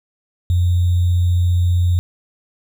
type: tone with sample-and-hold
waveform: sine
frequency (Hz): 88.5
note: F2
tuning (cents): +23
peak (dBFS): -12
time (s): 0.5-1.99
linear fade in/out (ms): 0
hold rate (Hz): 3675
effects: none